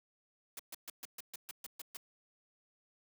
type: noise bursts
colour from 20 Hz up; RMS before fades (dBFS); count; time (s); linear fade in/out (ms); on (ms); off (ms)
white; -45; 10; 0.57-1.97; 2; 23; 130
effects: high-pass 200 Hz 12 dB/octave